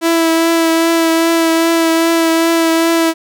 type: tone with vibrato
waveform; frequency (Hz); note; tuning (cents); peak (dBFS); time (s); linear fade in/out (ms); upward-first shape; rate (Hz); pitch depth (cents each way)
sawtooth; 329.6; E4; 0; -6; 0.01-3.14; 50; triangle; 2.5; 21
effects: none